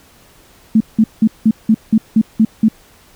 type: tone bursts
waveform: sine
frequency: 220 Hz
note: A3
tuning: in tune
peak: -6 dBFS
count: 9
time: 0.75-2.685 s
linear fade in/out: 5 ms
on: 55 ms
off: 180 ms
effects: pink hiss -47 dBFS RMS until 3.15 s